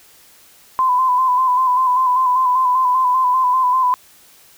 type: tone with vibrato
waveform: sine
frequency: 1016 Hz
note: B5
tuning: 49 cents sharp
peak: -12 dBFS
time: 0.79-3.94 s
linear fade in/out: 0 ms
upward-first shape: square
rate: 5.1 Hz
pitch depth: 35 cents each way
effects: white hiss -48 dBFS RMS until 4.57 s